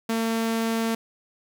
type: tone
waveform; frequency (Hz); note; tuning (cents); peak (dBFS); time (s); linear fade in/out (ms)
sawtooth; 226.4; A3; +50; -19; 0.09-0.95; 5
effects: none